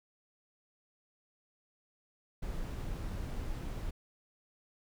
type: noise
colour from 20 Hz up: brown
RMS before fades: -38 dBFS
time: 2.42-3.91 s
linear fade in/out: 10 ms
effects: none